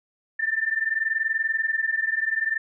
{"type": "tone pair together", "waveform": "sine", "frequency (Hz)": [1775.4, 1796], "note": ["A6", "A6"], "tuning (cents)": [15, 35], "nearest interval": "unison", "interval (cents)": 20, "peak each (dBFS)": -25, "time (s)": [0.39, 2.58], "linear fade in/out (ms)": 10, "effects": []}